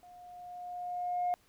sine tone with level ramp, 714 Hz, F5, 38 cents sharp, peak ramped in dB -52 to -26 dBFS, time 0.03-1.34 s, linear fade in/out 0 ms, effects tanh soft clip ceiling -25 dBFS + pink hiss -67 dBFS RMS until 1.48 s

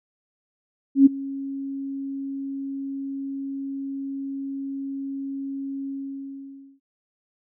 sine tone with ADSR envelope, 273.9 Hz, C#4, 21 cents flat, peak -7 dBFS, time 0.95-6.8 s, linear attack 110 ms, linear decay 15 ms, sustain -21 dB, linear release 920 ms, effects none

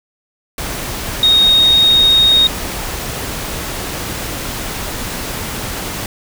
sine tone in noise, 3729 Hz, A#7, in tune, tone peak -7 dBFS, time 1.23-2.47 s, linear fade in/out 2 ms, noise pink, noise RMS -23 dBFS, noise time 0.58-6.06 s, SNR +13 dB, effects none

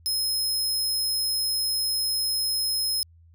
sawtooth tone, 5140 Hz, E8, 45 cents flat, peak -21 dBFS, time 0.06-3.03 s, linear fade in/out 0 ms, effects added 83 Hz sine -51 dBFS peak until 3.34 s

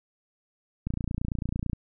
click train, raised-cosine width 5 ms, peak -17 dBFS, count 26, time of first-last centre 0.87-1.732 s, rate 29 Hz, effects none

